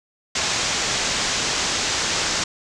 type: low-pass noise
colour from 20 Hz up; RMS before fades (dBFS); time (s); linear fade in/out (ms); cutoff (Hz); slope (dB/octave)
white; -23; 0.35-2.44; 5; 7300; 48
effects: none